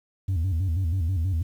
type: tone with vibrato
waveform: sine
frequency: 87.8 Hz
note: F2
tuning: 10 cents sharp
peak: -19 dBFS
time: 0.28-1.43 s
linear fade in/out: 10 ms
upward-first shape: square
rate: 6.2 Hz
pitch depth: 140 cents each way
effects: tanh soft clip ceiling -21 dBFS + 9-bit